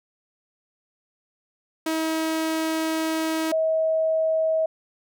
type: tone pair in turn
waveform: sawtooth / sine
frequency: 319.9 / 639.8 Hz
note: D#4 / D#5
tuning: +48 / +48 cents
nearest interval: octave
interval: 1200 cents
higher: second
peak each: -19 dBFS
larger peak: neither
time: 1.86-3.52 / 3.52-4.66 s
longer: first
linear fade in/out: 5 ms
effects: none